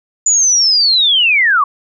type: linear sweep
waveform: sine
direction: down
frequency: 7040 to 1081 Hz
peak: -8 dBFS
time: 0.26-1.64 s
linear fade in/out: 5 ms
effects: none